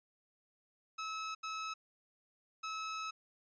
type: tone bursts at uneven times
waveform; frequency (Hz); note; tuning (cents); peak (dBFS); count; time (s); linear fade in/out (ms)
sawtooth; 1294; E6; -32; -35; 3; 0.98-1.35 / 1.43-1.74 / 2.63-3.11; 10
effects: resampled to 16000 Hz